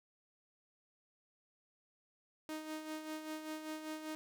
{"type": "tone with tremolo", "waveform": "sawtooth", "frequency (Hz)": 311.1, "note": "D#4", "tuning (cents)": 0, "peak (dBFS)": -36, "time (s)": [2.49, 4.15], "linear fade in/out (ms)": 0, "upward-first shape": "sine", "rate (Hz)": 5.1, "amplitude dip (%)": 55, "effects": []}